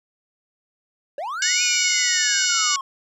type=linear two-way sweep; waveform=triangle; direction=up then down; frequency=527 to 2489 to 1058 Hz; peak=-24 dBFS; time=1.18-2.81 s; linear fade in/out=2 ms; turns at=1.62 s
type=harmonic tone; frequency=732 Hz; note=F#5; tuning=19 cents flat; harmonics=2 / 3 / 4 / 5 / 6 / 7 / 8 / 9 / 10; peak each=-31 / -28 / -26 / -32 / -28 / -26 / -25 / -31 / -25 dBFS; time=1.42-2.76 s; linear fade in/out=2 ms
effects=none